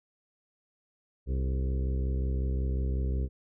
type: harmonic tone with a mistuned harmonic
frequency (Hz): 65.5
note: C2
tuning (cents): +2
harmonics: 1 / 2 / 3 / 4 / 5 / 6 / 7 / 8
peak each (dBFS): -27 / -36 / -42 / -44 / -46 / -44 / -47 / -51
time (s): 1.26-3.29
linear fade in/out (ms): 50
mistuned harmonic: 7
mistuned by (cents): -43
effects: none